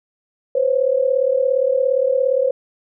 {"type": "tone pair together", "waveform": "sine", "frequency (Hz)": [506, 543.3], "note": ["B4", "C#5"], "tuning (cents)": [42, -35], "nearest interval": "minor second", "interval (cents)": 123, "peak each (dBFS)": -17, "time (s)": [0.55, 2.51], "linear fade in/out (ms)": 5, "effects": []}